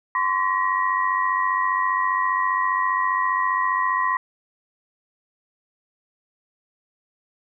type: tone cluster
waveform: sine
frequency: 1032 / 1127 / 1904 Hz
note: C6 / C#6 / A#6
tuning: -24 / +28 / +36 cents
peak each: -21 / -26 / -25 dBFS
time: 0.15-4.17 s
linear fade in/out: 2 ms
effects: none